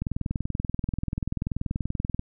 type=click train; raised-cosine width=5 ms; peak=-15 dBFS; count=46; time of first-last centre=0.02-2.194 s; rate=20.7 Hz; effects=none